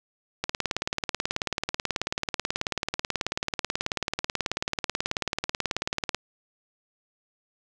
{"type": "click train", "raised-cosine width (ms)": 0.2, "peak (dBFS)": -9, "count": 106, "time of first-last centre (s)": [0.44, 6.147], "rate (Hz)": 18.4, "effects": []}